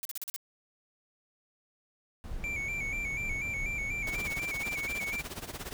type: noise bursts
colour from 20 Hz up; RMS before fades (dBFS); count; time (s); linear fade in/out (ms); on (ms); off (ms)
blue; -37; 6; 0.03-0.362; 0; 22; 40
type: noise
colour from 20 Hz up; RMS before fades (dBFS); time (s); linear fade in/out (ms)
brown; -40; 2.24-4.3; 0
type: tone with vibrato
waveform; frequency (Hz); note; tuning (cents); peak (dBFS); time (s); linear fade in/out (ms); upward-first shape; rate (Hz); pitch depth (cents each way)
triangle; 2284; D7; -49; -31; 2.44-5.21; 0; square; 4.1; 51
type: noise with tremolo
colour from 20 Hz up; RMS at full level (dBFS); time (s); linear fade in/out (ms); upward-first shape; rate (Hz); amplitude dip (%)
pink; -38; 4.07-5.73; 0; sine; 17; 80
effects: none

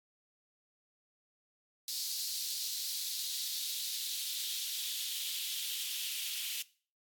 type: noise with high-pass filter sweep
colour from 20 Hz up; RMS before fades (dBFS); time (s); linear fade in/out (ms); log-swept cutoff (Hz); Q
white; -38; 1.88-6.62; 2; 4500 to 3000; 3
effects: noise-tail reverb RT60 0.4 s tail -19 dB re dry + AAC 64 kbps

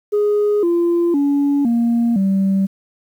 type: tone with pitch steps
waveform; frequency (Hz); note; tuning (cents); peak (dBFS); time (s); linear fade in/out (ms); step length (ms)
sine; 415.3 / 343.2 / 283.7 / 234.4 / 193.74; G#4 / F4 / C#4 / A#3 / G3; 0 / -30 / +40 / +10 / -20; -11; 0.12-2.67; 20; 510
effects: tanh soft clip ceiling -11 dBFS + 8-bit

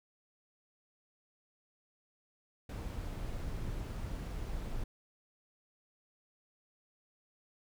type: noise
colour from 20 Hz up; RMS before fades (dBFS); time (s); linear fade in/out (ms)
brown; -39; 2.69-4.84; 5
effects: none

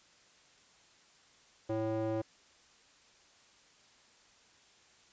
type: tone with band-pass filter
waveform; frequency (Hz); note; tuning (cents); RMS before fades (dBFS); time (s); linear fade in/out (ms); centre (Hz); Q
square; 110.4; A2; +6; -34; 1.69-2.22; 10; 460; 2.5
effects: white hiss -63 dBFS RMS until 5.12 s + resampled to 16000 Hz

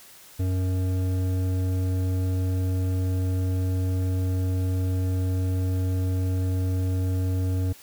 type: tone with hard clipping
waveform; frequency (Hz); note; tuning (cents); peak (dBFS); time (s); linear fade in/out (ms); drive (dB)
sine; 92.6; F#2; +2; -24; 0.39-7.73; 10; 11
effects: white hiss -49 dBFS RMS until 7.82 s

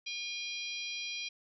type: harmonic tone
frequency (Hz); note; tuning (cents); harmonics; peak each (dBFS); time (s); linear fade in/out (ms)
808; G#5; -48; 3 / 4 / 5 / 6 / 7; -40 / -42 / -44 / -46 / -47; 0.06-1.29; 10
effects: none

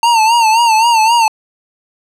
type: tone with vibrato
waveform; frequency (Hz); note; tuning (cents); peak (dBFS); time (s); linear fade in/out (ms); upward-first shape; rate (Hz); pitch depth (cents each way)
square; 908; A#5; -46; -8; 0.03-1.28; 2; sine; 3.8; 82
effects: low-pass 9000 Hz 12 dB/octave

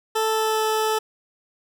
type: tone with pitch glide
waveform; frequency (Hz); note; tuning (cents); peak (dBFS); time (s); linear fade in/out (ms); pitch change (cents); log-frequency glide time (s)
20% pulse; 440 to 436; A4 to A4; 0 to -16; -15; 0.15-0.99; 10; -16; 0.29-0.64
effects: none

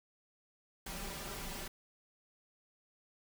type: noise with comb filter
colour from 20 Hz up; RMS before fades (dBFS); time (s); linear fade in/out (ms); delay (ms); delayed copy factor
pink; -43; 0.86-1.68; 5; 5.1; +0.8
effects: none

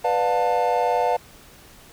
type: chord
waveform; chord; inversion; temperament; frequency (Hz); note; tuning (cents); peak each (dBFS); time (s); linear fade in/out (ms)
triangle; B half-diminished seventh; none; just; 493.9 / 592.7 / 711.2 / 889; B4 / D5 / F5 / A5; 0 / +16 / +31 / +18; -22 / -25 / -20 / -22; 0.04-1.17; 10
effects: pink hiss -48 dBFS RMS until 1.92 s

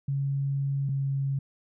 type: tone pair in turn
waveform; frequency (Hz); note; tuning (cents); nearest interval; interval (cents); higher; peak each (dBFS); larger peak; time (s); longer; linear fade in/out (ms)
sine; 138.59 / 137.32; C#3 / C#3; 0 / -16; unison; 16; first; -25; neither; 0.08-0.89 / 0.89-1.39; first; 5
effects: none

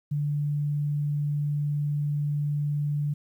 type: tone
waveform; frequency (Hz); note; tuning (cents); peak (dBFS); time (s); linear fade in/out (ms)
sine; 146.5; D3; -4; -24; 0.11-3.14; 10
effects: 10-bit

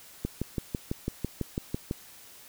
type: click train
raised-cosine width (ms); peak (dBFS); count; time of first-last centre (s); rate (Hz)
3; -16; 11; 0.25-1.911; 6.02
effects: white hiss -51 dBFS RMS until 2.48 s

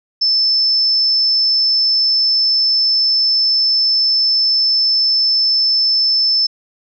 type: tone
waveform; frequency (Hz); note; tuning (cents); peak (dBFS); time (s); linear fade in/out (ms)
sine; 5274; E8; 0; -11; 0.21-6.47; 10
effects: none

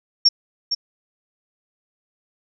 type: tone with echo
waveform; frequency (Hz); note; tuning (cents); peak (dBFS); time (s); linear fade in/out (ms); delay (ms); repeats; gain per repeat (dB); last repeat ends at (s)
sine; 5500; F8; -27; -9; 0.25-0.29; 10; 460; 1; -9; 0.75
effects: none

